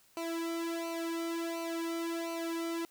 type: tone with flanger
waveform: sawtooth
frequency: 333.1 Hz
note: E4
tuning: 18 cents sharp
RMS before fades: -36 dBFS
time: 0.17-2.85 s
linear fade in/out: 0 ms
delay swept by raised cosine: 0.57 to 1.87 ms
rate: 1.4 Hz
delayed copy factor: -1
effects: white hiss -65 dBFS RMS until 2.9 s